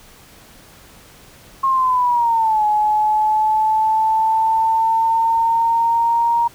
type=linear two-way sweep; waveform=sine; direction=down then up; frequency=1080 to 844 to 939 Hz; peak=-13 dBFS; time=1.63-6.48 s; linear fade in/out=10 ms; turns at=2.65 s; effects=pink hiss -45 dBFS RMS until 6.54 s